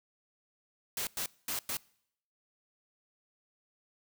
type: noise bursts at uneven times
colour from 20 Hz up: white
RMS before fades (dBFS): -35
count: 4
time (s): 0.97-1.07 / 1.17-1.26 / 1.48-1.59 / 1.69-1.77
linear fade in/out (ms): 2
effects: noise-tail reverb RT60 0.7 s tail -24 dB re dry